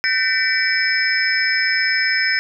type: tone cluster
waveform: sine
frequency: 1535 / 1807 / 1988 / 2289 / 5210 Hz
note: G6 / A6 / B6 / D7 / E8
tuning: -37 / +46 / +11 / -45 / -21 cents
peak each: -22 dBFS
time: 0.04-2.39 s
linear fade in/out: 0 ms
effects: none